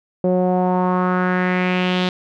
sawtooth tone with low-pass filter sweep, 182.1 Hz, F#3, 27 cents flat, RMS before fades -18 dBFS, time 0.24-2.09 s, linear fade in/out 2 ms, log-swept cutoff 520 to 3700 Hz, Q 3.2, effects none

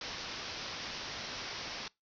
white low-pass noise, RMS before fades -42 dBFS, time 0.01-1.88 s, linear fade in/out 2 ms, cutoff 5800 Hz, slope 96 dB/octave, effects noise-tail reverb RT60 0.2 s tail -23 dB re dry

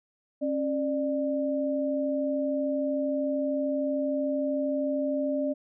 sine tone pair together, 271.9 / 595 Hz, C#4 / D5, -33 / +22 cents, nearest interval octave + major second, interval 1355 cents, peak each -28 dBFS, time 0.41-5.54 s, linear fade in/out 20 ms, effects none

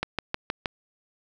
click train, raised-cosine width 0.3 ms, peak -10 dBFS, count 5, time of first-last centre 0.03-0.658 s, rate 6.37 Hz, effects none

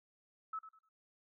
sine tone with echo, 1300 Hz, E6, 24 cents flat, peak -38 dBFS, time 0.53-0.59 s, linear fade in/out 5 ms, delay 100 ms, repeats 3, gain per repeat -12 dB, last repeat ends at 0.89 s, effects noise-tail reverb RT60 0.1 s tail -18 dB re dry

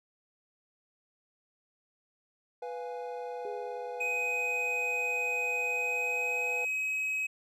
triangle chord, F diminished, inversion second, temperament equal, 493.9 / 698.5 / 830.6 Hz, Cb5 / F5 / Ab5, 0 / 0 / 0 cents, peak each -36 / -42 / -40 dBFS, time 2.62-6.65 s, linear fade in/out 5 ms
sine tone with exponential decay, 415.3 Hz, G#4, in tune, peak -37 dBFS, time 3.45-4.97 s, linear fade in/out 2 ms, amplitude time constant 330 ms
triangle tone with pitch glide, 2510 to 2545 Hz, D#7 to D#7, +15 to +39 cents, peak -28 dBFS, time 4-7.27 s, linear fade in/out 10 ms, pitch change +24 cents, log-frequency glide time 5.65-6.94 s
effects none

